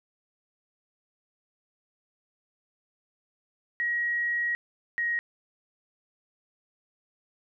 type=tone pair in turn; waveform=sine; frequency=1900 / 1885.8 Hz; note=A#6 / A#6; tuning=+33 / +20 cents; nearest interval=unison; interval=13 cents; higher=first; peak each=-25 dBFS; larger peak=neither; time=3.8-4.55 / 4.98-5.19 s; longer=first; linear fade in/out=0 ms; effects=none